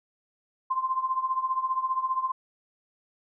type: tone with tremolo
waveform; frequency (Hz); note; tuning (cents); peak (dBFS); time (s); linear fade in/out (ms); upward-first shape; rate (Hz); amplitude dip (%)
sine; 1044; C6; -4; -21; 0.7-2.32; 10; triangle; 15; 85
effects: none